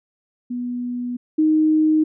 sine tone pair in turn, 244.9 / 311 Hz, B3 / D#4, -14 / -1 cents, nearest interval major third, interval 413 cents, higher second, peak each -23 / -13 dBFS, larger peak second, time 0.5-1.17 / 1.38-2.04 s, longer first, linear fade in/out 10 ms, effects none

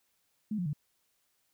sine tone with pitch steps, 213.3 / 177.3 / 147.38 Hz, G#3 / F3 / D3, +46 / +26 / +6 cents, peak -30 dBFS, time 0.51-0.732 s, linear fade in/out 5 ms, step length 74 ms, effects white hiss -75 dBFS RMS until 1.53 s

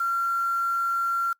sine tone with quantisation, 1371 Hz, F6, 32 cents flat, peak -22 dBFS, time 0-1.33 s, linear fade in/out 5 ms, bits 7, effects noise-tail reverb RT60 0.1 s tail -24 dB re dry

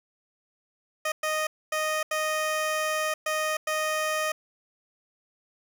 15% pulse tone bursts at uneven times, 620 Hz, D#5, 6 cents flat, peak -19 dBFS, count 6, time 1.05-1.12 / 1.23-1.47 / 1.72-2.03 / 2.11-3.14 / 3.26-3.57 / 3.67-4.32 s, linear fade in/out 5 ms, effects none

